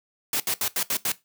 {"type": "noise bursts at uneven times", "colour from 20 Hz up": "white", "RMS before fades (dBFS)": -25, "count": 6, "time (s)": [[0.33, 0.4], [0.47, 0.54], [0.61, 0.68], [0.76, 0.83], [0.9, 0.97], [1.05, 1.12]], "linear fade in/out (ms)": 2, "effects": ["noise-tail reverb RT60 0.2 s tail -17 dB re dry", "high-pass 100 Hz 12 dB/octave"]}